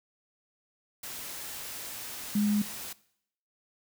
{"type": "tone in noise", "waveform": "sine", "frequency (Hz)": 207.7, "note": "G#3", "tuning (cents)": 0, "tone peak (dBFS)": -23, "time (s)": [2.35, 2.62], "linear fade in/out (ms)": 5, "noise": "white", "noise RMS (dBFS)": -40, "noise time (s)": [1.03, 2.93], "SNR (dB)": 14, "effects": ["noise-tail reverb RT60 0.7 s tail -20 dB re dry"]}